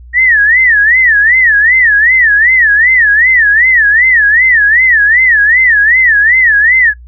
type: tone with vibrato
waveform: sine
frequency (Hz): 1848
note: A#6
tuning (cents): -16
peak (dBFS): -4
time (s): 0.13-6.94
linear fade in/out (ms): 50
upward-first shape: sine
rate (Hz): 2.6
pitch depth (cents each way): 200
effects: noise-tail reverb RT60 0.1 s tail -23 dB re dry + added 60 Hz sine -30 dBFS peak until 7.07 s